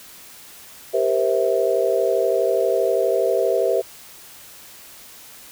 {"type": "chord", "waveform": "sine", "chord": "C dominant seventh", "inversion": "second", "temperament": "just", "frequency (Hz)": [392.4, 470.9, 523.3, 654.1], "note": ["G4", "Bb4", "C5", "E5"], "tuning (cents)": [2, 18, 0, -14], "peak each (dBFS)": -22, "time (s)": [0.93, 3.82], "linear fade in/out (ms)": 20, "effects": ["white hiss -43 dBFS RMS until 5.51 s"]}